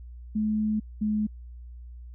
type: tone pair in turn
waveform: sine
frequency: 214.5 / 212.6 Hz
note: A3 / G#3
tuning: -44 / +41 cents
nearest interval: unison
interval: 15 cents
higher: first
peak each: -23 dBFS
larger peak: neither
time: 0.35-0.8 / 1.01-1.27 s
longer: first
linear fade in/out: 10 ms
effects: added 60 Hz sine -40 dBFS peak until 2.14 s